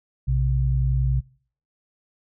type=tone pair together; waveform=sine; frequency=59.91 / 130.81 Hz; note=A#1 / C3; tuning=+48 / 0 cents; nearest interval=octave + major second; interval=1352 cents; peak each=-21 dBFS; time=0.27-1.21 s; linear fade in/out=20 ms; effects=noise-tail reverb RT60 0.5 s tail -23 dB re dry